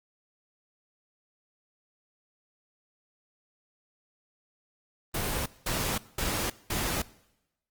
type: noise bursts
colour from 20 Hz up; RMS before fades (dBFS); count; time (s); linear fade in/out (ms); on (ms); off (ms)
pink; -30; 4; 5.14-7.02; 5; 320; 200
effects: noise-tail reverb RT60 0.9 s tail -21 dB re dry + Opus 24 kbps

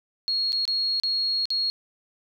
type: tone with dropouts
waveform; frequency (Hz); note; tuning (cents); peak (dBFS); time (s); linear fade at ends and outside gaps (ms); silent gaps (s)
sine; 4300; C8; +47; -22; 0.28-1.7; 0; 0.521-0.529 / 0.653-0.678 / 0.999-1.035 / 1.455-1.504
effects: 10-bit

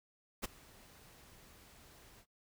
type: noise with ADSR envelope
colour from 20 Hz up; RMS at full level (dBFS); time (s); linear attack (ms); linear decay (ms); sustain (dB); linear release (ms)
pink; -36; 0.42-2.26; 26; 14; -24; 69
effects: noise-tail reverb RT60 0.1 s tail -19 dB re dry

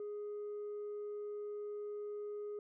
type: tone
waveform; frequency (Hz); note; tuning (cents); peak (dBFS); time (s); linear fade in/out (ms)
sine; 415.3; G#4; 0; -38; 0-2.59; 2
effects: tanh soft clip ceiling -39 dBFS

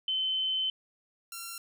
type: tone pair in turn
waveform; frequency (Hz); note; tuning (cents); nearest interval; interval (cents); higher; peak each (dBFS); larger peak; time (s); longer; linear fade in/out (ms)
sine / 5% pulse; 3064 / 1367.7; G7 / F6; -40 / -37; octave + major second; 1397; first; -27 / -27; neither; 0.08-0.7 / 1.32-1.58; first; 2
effects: none

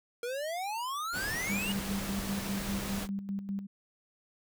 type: exponential sweep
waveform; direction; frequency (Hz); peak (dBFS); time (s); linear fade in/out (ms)
square; up; 466.2 to 2920; -34; 0.23-1.72; 2
type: noise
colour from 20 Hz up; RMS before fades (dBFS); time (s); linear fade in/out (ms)
pink; -38; 1.12-3.08; 50
type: tone with tremolo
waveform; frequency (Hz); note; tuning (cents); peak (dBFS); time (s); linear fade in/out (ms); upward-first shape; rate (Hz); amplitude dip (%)
sine; 197.7; G3; +15; -31; 1.49-3.67; 10; square; 5; 60
effects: none

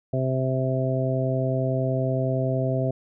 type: harmonic tone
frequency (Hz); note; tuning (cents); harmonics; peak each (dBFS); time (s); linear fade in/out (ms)
130.81; C3; 0; 1 / 2 / 3 / 4 / 5; -24 / -30 / -31 / -31 / -28; 0.13-2.91; 5
effects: none

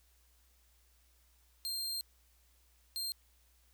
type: tone bursts at uneven times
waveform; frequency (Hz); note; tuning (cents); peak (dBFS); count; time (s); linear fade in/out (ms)
sawtooth; 4186; C8; 0; -33; 2; 1.65-2.01 / 2.96-3.12; 0
effects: added 60 Hz sine -67 dBFS peak until 3.73 s + white hiss -71 dBFS RMS until 3.73 s

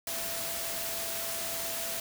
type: tone in noise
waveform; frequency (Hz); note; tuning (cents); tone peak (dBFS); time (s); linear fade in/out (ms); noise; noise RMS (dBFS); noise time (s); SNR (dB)
sine; 667; E5; +20; -42; 0.07-2; 2; white; -35; 0.07-2; -10
effects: none

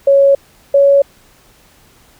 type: tone pair in turn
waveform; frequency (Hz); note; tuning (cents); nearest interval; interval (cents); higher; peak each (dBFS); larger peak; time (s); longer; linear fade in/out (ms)
sine; 554.4 / 559.2; C#5 / C#5; 0 / +15; unison; 15; second; -5; neither; 0.07-0.35 / 0.74-1.02; neither; 5
effects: pink hiss -48 dBFS RMS until 2.19 s

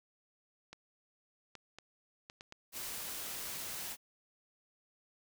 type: clicks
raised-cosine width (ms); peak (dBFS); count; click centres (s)
0.2; -31; 6; 0.73 / 1.553 / 1.786 / 2.299 / 2.409 / 2.524
type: noise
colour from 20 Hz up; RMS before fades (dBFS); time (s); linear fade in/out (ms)
white; -42; 2.72-3.97; 50
effects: none

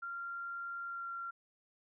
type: tone with pitch glide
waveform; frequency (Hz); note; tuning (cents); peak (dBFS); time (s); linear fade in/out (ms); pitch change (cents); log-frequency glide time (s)
sine; 1385 to 1375.4; F6 to F6; -15 to -27; -39; 0.02-1.31; 10; -12; 0.85-1.08
effects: none

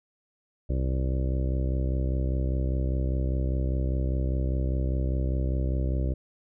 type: harmonic tone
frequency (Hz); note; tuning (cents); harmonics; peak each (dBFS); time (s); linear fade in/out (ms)
65; C2; -11; 1 / 2 / 3 / 4 / 5 / 6 / 7 / 8 / 9; -25 / -31 / -39 / -39 / -38 / -42 / -46 / -43 / -42; 0.69-6.14; 10
effects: none

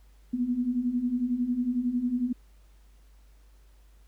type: beating tone pair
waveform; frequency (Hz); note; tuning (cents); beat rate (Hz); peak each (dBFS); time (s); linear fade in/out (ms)
sine; 238 / 249; A#3 / B3; +36 / +14; 11; -31 / -26; 0.33-2.33; 10
effects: added 50 Hz sine -53 dBFS peak until 4.07 s + pink hiss -67 dBFS RMS until 4.07 s

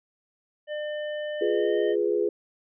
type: tone with pitch glide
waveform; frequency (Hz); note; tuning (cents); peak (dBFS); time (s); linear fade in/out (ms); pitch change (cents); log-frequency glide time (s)
square; 600 to 615.1; D5 to D#5; +37 to -20; -30; 0.67-1.96; 50; +43; 1.37-1.74
type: chord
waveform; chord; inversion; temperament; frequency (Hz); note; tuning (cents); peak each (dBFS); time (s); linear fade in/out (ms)
sine; F diminished; none; equal; 349.2 / 415.3 / 493.9; F4 / Ab4 / Cb5; 0 / 0 / 0; -27 / -24 / -29; 1.41-2.29; 5
effects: resampled to 8000 Hz

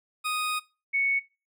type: tone pair in turn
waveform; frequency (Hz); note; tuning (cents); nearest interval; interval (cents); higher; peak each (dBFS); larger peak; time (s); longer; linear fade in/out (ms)
20% pulse / sine; 1244.5 / 2217; D#6 / C#7; 0 / 0; minor seventh; 1000; second; -22; neither; 0.24-0.6 / 0.93-1.2; first; 20
effects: noise-tail reverb RT60 0.3 s tail -21 dB re dry

